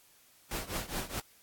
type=noise with tremolo; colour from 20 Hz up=pink; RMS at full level=-34 dBFS; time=0.51-1.2 s; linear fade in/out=2 ms; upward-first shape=triangle; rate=4.8 Hz; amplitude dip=90%; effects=white hiss -62 dBFS RMS until 1.42 s + AAC 64 kbps